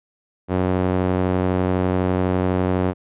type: tone with band-pass filter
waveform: sawtooth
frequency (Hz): 92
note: F#2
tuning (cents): -9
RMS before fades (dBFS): -20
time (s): 0.48-2.94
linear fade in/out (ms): 50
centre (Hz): 420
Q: 0.65
effects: resampled to 8000 Hz